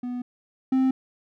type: tone pair in turn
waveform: triangle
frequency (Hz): 246.6 / 262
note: B3 / C4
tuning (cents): -2 / +2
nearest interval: minor second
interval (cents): 104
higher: second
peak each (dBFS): -26 / -16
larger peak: second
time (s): 0.03-0.22 / 0.72-0.91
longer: neither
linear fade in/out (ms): 5
effects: none